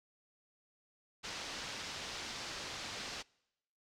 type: low-pass noise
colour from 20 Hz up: white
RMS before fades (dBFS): -44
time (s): 1.23-3.23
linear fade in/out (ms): 20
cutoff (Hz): 5700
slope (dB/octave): 24
effects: noise-tail reverb RT60 0.9 s tail -26 dB re dry